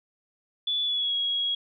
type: tone with pitch glide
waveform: sine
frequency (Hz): 3450 to 3313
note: A7 to G#7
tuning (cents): -35 to -5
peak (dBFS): -24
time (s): 0.67-1.55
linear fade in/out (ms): 5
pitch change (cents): -70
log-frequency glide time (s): 0.84-1.14
effects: none